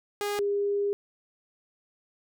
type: tone pair in turn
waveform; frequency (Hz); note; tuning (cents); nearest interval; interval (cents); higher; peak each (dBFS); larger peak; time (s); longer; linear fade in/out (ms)
sawtooth / sine; 410.3 / 404.9; G#4 / G#4; -21 / -44; unison; 23; first; -24 / -24; neither; 0.21-0.39 / 0.39-0.93; second; 0
effects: none